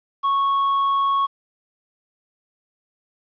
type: tone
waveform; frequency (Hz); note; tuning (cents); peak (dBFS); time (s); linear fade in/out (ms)
triangle; 1105; C#6; -6; -15; 0.23-1.27; 20
effects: resampled to 11025 Hz + 9-bit